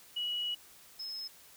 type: tone pair in turn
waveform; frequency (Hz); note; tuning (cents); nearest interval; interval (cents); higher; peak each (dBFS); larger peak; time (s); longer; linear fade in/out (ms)
sine; 2922 / 5178; F#7 / E8; -22 / -32; minor seventh; 990; second; -32 / -38; first; 0.16-0.55 / 0.99-1.28; first; 10
effects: white hiss -57 dBFS RMS until 1.56 s